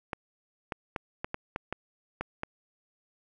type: clicks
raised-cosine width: 0.5 ms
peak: -17 dBFS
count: 9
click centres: 0.132 / 0.722 / 0.962 / 1.245 / 1.344 / 1.561 / 1.726 / 2.21 / 2.434 s
effects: none